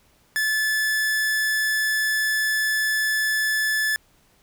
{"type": "tone", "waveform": "45% pulse", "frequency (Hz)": 1735, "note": "A6", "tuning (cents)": -25, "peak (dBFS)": -20, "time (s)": [0.36, 3.96], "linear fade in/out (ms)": 0, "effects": ["pink hiss -60 dBFS RMS until 4.42 s"]}